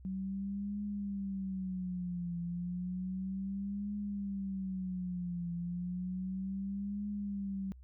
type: tone with vibrato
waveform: sine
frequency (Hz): 187.9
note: F#3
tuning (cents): +27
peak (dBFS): -35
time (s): 0.05-7.72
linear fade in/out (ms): 0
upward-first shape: triangle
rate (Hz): 0.32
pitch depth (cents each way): 160
effects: added 63 Hz sine -51 dBFS peak until 7.83 s

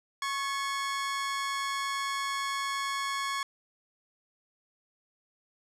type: tone pair together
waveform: sawtooth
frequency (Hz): 1099.7 / 1704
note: C#6 / G#6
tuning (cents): -14 / +44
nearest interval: minor sixth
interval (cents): 758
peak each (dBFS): -27 / -34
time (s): 0.22-3.43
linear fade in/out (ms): 2
effects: low-pass 9000 Hz 12 dB/octave

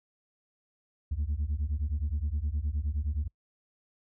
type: beating tone pair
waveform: sine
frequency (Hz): 69.3 / 78.9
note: C#2 / D#2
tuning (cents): 0 / +25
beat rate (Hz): 9.6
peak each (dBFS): -29 / -29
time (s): 1.11-3.28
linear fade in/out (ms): 10
effects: noise-tail reverb RT60 0.1 s tail -26 dB re dry + tanh soft clip ceiling -25 dBFS

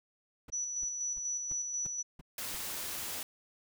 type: noise bursts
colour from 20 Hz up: brown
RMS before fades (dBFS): -47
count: 7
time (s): 0.48-2.554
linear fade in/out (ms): 5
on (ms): 22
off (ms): 320
type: tone with tremolo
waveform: sine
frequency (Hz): 5920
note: F#8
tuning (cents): 0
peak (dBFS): -32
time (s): 0.52-2.03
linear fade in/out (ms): 20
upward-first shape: square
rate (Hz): 4.1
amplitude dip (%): 35
type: noise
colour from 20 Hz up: white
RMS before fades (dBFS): -39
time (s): 2.38-3.23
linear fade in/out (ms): 2
effects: none

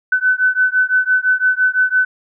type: beating tone pair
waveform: sine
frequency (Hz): 1506 / 1511.9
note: F#6 / F#6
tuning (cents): +30 / +37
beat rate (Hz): 5.9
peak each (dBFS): -15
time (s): 0.12-2.05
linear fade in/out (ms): 5
effects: none

